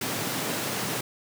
pink high-pass noise, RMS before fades -30 dBFS, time 0.01-1.01 s, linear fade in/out 5 ms, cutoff 110 Hz, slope 48 dB/octave, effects none

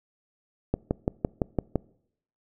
click train, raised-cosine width 2 ms, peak -10 dBFS, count 7, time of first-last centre 0.74-1.757 s, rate 5.9 Hz, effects noise-tail reverb RT60 0.7 s tail -24 dB re dry

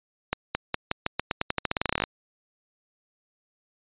accelerating click train, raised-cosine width 0.3 ms, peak -8 dBFS, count 22, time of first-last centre 0.33-2.038 s, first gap 220 ms, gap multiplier 0.88, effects resampled to 8000 Hz

